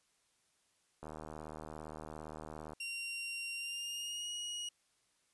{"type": "click train", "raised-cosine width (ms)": 1, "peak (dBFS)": -32, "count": 133, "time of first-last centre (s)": [1.03, 2.733], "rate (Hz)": 77.5}
{"type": "tone with pitch glide", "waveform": "sawtooth", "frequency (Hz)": [2760, 2892], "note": ["F7", "F#7"], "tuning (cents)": [-21, -40], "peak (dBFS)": -36, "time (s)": [2.8, 4.69], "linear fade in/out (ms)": 5, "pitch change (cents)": 81, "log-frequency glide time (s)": [3.55, 4.3]}
{"effects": ["white hiss -75 dBFS RMS until 5.33 s", "resampled to 24000 Hz"]}